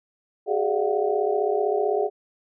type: tone cluster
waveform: sine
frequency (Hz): 383.8 / 419.4 / 596 / 692 / 745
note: G4 / G#4 / D5 / F5 / F#5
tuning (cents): -37 / +17 / +25 / -16 / +12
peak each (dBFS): -27 / -23 / -30 / -29 / -29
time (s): 0.46-2.1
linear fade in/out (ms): 50
effects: none